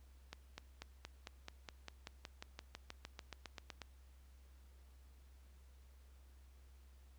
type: accelerating click train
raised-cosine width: 0.2 ms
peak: -29 dBFS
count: 21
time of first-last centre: 0.33-3.817 s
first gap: 250 ms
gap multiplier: 0.96
effects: added 65 Hz sine -59 dBFS peak until 7.18 s + pink hiss -73 dBFS RMS until 7.18 s